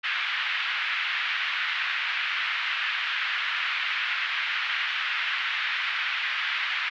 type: band-pass noise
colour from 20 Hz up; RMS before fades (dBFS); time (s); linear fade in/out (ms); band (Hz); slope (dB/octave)
pink; -28; 0.03-6.9; 20; 1500 to 3200; 24
effects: low-pass 5000 Hz 12 dB/octave